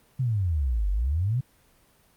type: exponential two-way sweep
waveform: sine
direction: down then up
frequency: 135.5 to 46.25 to 135.5 Hz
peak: -22 dBFS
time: 0.19-1.41 s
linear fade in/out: 10 ms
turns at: 0.9 s
effects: pink hiss -61 dBFS RMS until 2.16 s + Opus 32 kbps